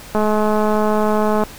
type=click train; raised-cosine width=1 ms; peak=-5 dBFS; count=275; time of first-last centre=0.15-1.436 s; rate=213 Hz; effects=pink hiss -37 dBFS RMS until 1.58 s